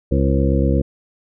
harmonic tone with a mistuned harmonic, 68.4 Hz, C#2, 23 cents flat, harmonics 1 / 2 / 3 / 4 / 5 / 7 / 8, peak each -17 / -20 / -22 / -23 / -24 / -25 / -26 dBFS, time 0.11-0.82 s, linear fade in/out 10 ms, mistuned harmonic 8, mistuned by -32 cents, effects none

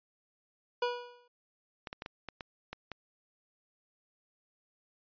25% pulse tone with exponential decay, 486.4 Hz, B4, 26 cents flat, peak -23 dBFS, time 0.82-1.28 s, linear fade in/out 5 ms, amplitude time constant 99 ms
clicks, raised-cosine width 0.3 ms, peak -24 dBFS, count 8, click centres 1.872 / 1.929 / 2.021 / 2.061 / 2.287 / 2.408 / 2.73 / 2.917 s
effects resampled to 11025 Hz

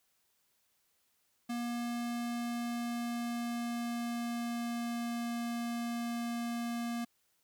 square tone with pitch glide, 238.2 to 235.7 Hz, A#3 to A#3, +38 to +19 cents, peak -35 dBFS, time 1.49-7.05 s, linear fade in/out 10 ms, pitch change -19 cents, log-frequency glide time 1.68-5.33 s, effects white hiss -75 dBFS RMS until 7.43 s

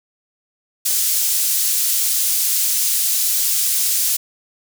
pink high-pass noise, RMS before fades -18 dBFS, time 0.85-4.17 s, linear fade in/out 10 ms, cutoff 6800 Hz, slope 12 dB/octave, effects none

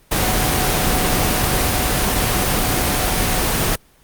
sine tone in noise, 740 Hz, F#5, in tune, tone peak -26 dBFS, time 0.21-3.41 s, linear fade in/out 10 ms, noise pink, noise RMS -17 dBFS, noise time 0.11-3.76 s, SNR -12 dB, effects pink hiss -53 dBFS RMS until 4.03 s + Opus 24 kbps

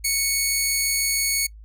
10% pulse tone, 2217 Hz, C#7, in tune, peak -11 dBFS, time 0.04-1.47 s, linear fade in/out 10 ms, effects noise-tail reverb RT60 0.1 s tail -23 dB re dry + added 53 Hz sine -40 dBFS peak until 1.64 s

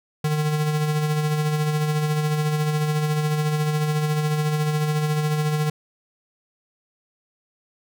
square tone with tremolo, 151.9 Hz, D#3, 41 cents flat, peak -19 dBFS, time 0.24-5.7 s, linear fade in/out 5 ms, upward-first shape sine, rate 14 Hz, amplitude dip 40%, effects none

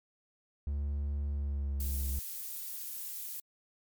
triangle tone with pitch glide, 71.6 to 67.86 Hz, D2 to C#2, -43 to -36 cents, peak -29 dBFS, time 0.67-2.19 s, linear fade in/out 0 ms, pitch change -93 cents, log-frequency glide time 1.32-2.07 s
violet noise, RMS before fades -40 dBFS, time 1.8-3.4 s, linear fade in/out 2 ms
effects MP3 96 kbps

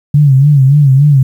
sine tone with vibrato, 140 Hz, C#3, 18 cents sharp, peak -3 dBFS, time 0.14-1.23 s, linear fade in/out 5 ms, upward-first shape sine, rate 3.5 Hz, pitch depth 110 cents each way, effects 7-bit

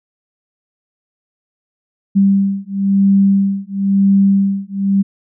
sine beating tone pair, 196.2 / 197.19 Hz, G3 / G3, +2 / +10 cents, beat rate 0.99 Hz, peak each -13 / -13 dBFS, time 2.15-5.03 s, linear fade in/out 20 ms, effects none

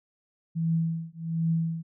sine tone with tremolo, 164.2 Hz, E3, 6 cents flat, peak -21 dBFS, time 0.55-1.83 s, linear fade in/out 20 ms, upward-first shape triangle, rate 1.3 Hz, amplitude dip 100%, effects none

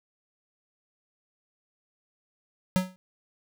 square tone with exponential decay, 185 Hz, F#3, in tune, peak -18 dBFS, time 2.76-2.96 s, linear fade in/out 0 ms, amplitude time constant 42 ms, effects none

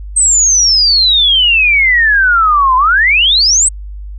sine exponential two-way sweep, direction down then up, 8372 to 1000 to 8372 Hz, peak -6 dBFS, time 0.16-3.69 s, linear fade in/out 10 ms, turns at 2.76 s, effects added 50 Hz sine -23 dBFS peak until 4.18 s

